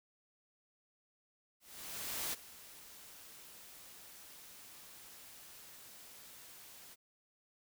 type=noise with ADSR envelope; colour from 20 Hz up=white; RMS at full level=-38 dBFS; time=1.6-6.96 s; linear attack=730 ms; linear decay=21 ms; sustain=-17 dB; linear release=33 ms; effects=none